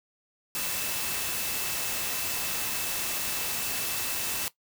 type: tone in noise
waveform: sine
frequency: 2637 Hz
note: E7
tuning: in tune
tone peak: -41 dBFS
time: 0.55-4.48 s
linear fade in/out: 0 ms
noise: white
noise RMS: -31 dBFS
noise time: 0.55-4.48 s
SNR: -13 dB
effects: noise-tail reverb RT60 0.1 s tail -17 dB re dry